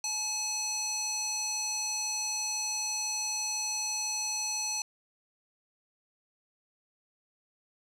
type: tone with band-pass filter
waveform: square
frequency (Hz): 854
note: G#5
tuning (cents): +48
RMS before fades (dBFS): -33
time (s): 0.04-4.82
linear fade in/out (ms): 2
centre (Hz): 6000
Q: 2.9
effects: none